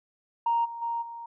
sine tone with level steps, 932.3 Hz, A#5, in tune, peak -21 / -35 / -27 / -37 dBFS, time 0.46-1.26 s, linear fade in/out 5 ms, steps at 0.64 / 0.81 / 1.01 s, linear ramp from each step 20 ms, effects tanh soft clip ceiling -17 dBFS

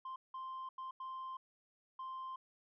sine tone bursts at uneven times, 1046.5 Hz, C6, in tune, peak -40 dBFS, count 5, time 0.05-0.16 / 0.34-0.69 / 0.78-0.91 / 1-1.37 / 1.99-2.36 s, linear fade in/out 5 ms, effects tanh soft clip ceiling -41 dBFS

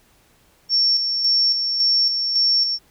sine tone with tremolo, 5460 Hz, F8, 40 cents flat, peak -14 dBFS, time 0.69-2.79 s, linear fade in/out 50 ms, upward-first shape square, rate 1.8 Hz, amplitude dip 45%, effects pink hiss -57 dBFS RMS until 2.9 s

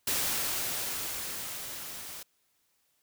white noise with level ramp, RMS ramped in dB -29 to -43 dBFS, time 0.07-2.23 s, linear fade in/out 5 ms, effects white hiss -73 dBFS RMS until 3.02 s

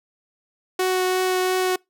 sawtooth tone with vibrato, 370 Hz, F#4, in tune, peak -15 dBFS, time 0.79-1.76 s, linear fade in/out 5 ms, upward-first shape triangle, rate 2.9 Hz, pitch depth 9 cents each way, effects noise-tail reverb RT60 0.2 s tail -26 dB re dry

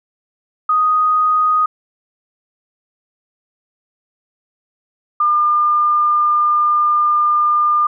sine tone pair in turn, 1244.5 / 1203.5 Hz, D#6 / D6, 0 / +42 cents, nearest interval minor second, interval 58 cents, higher first, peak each -11 dBFS, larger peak neither, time 0.69-1.66 / 5.2-7.87 s, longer second, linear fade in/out 5 ms, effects none

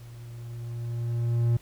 triangle tone with level ramp, 117.9 Hz, A#2, 20 cents sharp, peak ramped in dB -41 to -17 dBFS, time 0-1.57 s, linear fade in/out 5 ms, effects added 50 Hz sine -56 dBFS peak until 1.61 s + pink hiss -56 dBFS RMS until 1.61 s

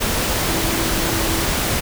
sine tone in noise, 329.6 Hz, E4, in tune, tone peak -26 dBFS, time 0.47-1.46 s, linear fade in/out 20 ms, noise pink, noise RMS -20 dBFS, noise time 0-1.81 s, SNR -9 dB, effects none

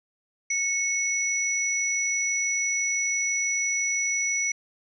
sine tone pair together, 2200 / 5873 Hz, C#7 / F#8, -14 / -14 cents, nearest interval octave + perfect fourth, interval 1700 cents, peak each -26 dBFS, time 0.5-4.52 s, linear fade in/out 5 ms, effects none

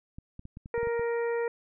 clicks, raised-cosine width 5 ms, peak -30 dBFS, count 9, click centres 0.185 / 0.394 / 0.454 / 0.571 / 0.659 / 0.779 / 0.831 / 0.872 / 0.995 s
harmonic tone, 468.3 Hz, A#4, 8 cents sharp, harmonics 1 / 2 / 3 / 4 / 5, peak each -27 / -38 / -43 / -40 / -47 dBFS, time 0.74-1.48 s, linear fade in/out 2 ms
effects none

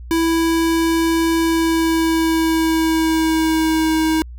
square tone with pitch glide, 329.6 to 317.8 Hz, E4 to D#4, 0 to +37 cents, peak -15 dBFS, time 0.11-4.22 s, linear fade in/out 0 ms, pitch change -63 cents, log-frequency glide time 1.39-3.97 s, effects added 60 Hz sine -31 dBFS peak until 4.38 s

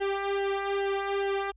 sawtooth tone with flanger, 395.8 Hz, G4, 17 cents sharp, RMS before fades -29 dBFS, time 0-1.52 s, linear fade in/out 20 ms, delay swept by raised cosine 0.84 to 2.24 ms, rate 2.4 Hz, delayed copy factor -0.75, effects added 50 Hz sine -55 dBFS peak until 1.56 s + resampled to 8000 Hz

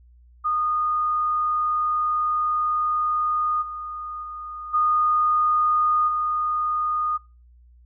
sine tone with level steps, 1229 Hz, D#6, 22 cents flat, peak -20 / -30 / -32 / -17 / -21 dBFS, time 0.44-7.18 s, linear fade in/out 20 ms, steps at 3.61 / 4.22 / 4.73 / 6.07 s, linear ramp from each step 20 ms, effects noise-tail reverb RT60 0.3 s tail -20 dB re dry + added 60 Hz sine -49 dBFS peak until 7.85 s

